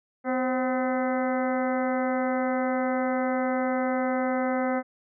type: harmonic tone with a mistuned harmonic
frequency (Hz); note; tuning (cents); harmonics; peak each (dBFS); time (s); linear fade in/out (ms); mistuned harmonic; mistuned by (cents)
254.5; C4; -48; 1 / 2 / 3 / 4 / 5 / 6 / 7 / 8; -27 / -28 / -31 / -39 / -36 / -38 / -43 / -39; 0.24-4.83; 50; 2; +51
effects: none